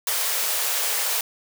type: high-pass noise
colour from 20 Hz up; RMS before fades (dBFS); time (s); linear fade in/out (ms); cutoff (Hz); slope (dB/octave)
white; -24; 0.07-1.21; 2; 420; 96
effects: none